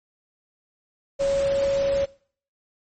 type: tone in noise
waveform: sine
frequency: 554.4 Hz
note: C#5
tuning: in tune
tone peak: -19 dBFS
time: 1.19-2.06 s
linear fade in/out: 20 ms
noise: pink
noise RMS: -35 dBFS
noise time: 1.19-2.06 s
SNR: +13 dB
effects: noise-tail reverb RT60 0.5 s tail -20 dB re dry + MP3 32 kbps